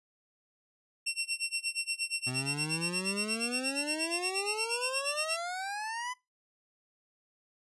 20% pulse tone with tremolo, 2723 Hz, F7, 44 cents flat, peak -24 dBFS, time 1.06-5.37 s, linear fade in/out 10 ms, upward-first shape sine, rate 8.5 Hz, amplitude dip 95%
25% pulse exponential sweep, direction up, 124 to 1016 Hz, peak -31 dBFS, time 2.26-6.14 s, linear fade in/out 20 ms
effects noise-tail reverb RT60 0.2 s tail -20 dB re dry + resampled to 24000 Hz

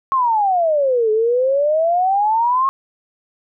sine exponential two-way sweep, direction down then up, 1094 to 425.8 to 1094 Hz, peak -13 dBFS, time 0.12-2.69 s, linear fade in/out 0 ms, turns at 1.11 s, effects none

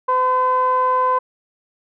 sawtooth tone with low-pass filter, 509 Hz, C5, 48 cents flat, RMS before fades -17 dBFS, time 0.08-1.19 s, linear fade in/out 10 ms, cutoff 1100 Hz, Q 8.5, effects none

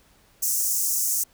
pink high-pass noise, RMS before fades -24 dBFS, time 0.42-1.24 s, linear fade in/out 10 ms, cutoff 5900 Hz, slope 48 dB/octave, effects pink hiss -59 dBFS RMS until 1.33 s

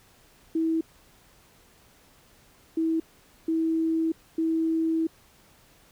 sine tone bursts at uneven times, 324.2 Hz, E4, 29 cents flat, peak -22 dBFS, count 4, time 0.55-0.81 / 2.77-3 / 3.48-4.12 / 4.38-5.07 s, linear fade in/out 5 ms, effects pink hiss -58 dBFS RMS until 5.91 s

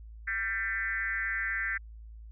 sine tone with frequency modulation, 1788 Hz, A6, 27 cents sharp, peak -29 dBFS, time 0.27-1.78 s, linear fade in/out 10 ms, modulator 211 Hz, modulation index 1.4, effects added 55 Hz sine -44 dBFS peak until 2.31 s

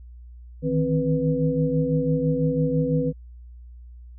sine tone cluster, 154 / 160 / 263.1 / 492.7 Hz, D#3 / D#3 / C4 / B4, -17 / +49 / +10 / -4 cents, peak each -25 dBFS, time 0.62-3.13 s, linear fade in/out 50 ms, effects added 60 Hz sine -40 dBFS peak until 4.18 s

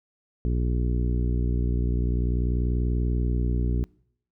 harmonic tone, 60.4 Hz, B1, 38 cents flat, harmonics 1 / 2 / 3 / 4 / 5 / 6 / 7, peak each -23 / -29 / -33 / -35 / -37 / -39 / -40 dBFS, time 0.45-3.84 s, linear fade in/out 0 ms, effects noise-tail reverb RT60 0.7 s tail -25 dB re dry

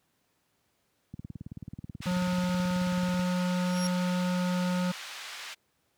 click train, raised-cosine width 5 ms, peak -25 dBFS, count 39, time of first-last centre 1.14-3.194 s, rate 18.5 Hz
white band-pass noise, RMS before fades -42 dBFS, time 2.01-5.55 s, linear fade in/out 20 ms, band 1000 to 4000 Hz, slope 12 dB/octave
harmonic tone, 180.2 Hz, F#3, 45 cents flat, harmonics 1 / 3 / 5 / 7 / 8, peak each -26 / -36 / -40 / -43 / -44 dBFS, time 2.06-4.92 s, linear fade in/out 10 ms
35% pulse tone with exponential growth, 5588 Hz, F8, in tune, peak -28 dBFS, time 3.52-3.87 s, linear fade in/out 2 ms, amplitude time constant 74 ms
effects pink hiss -73 dBFS RMS until 5.97 s + high-pass 100 Hz 12 dB/octave

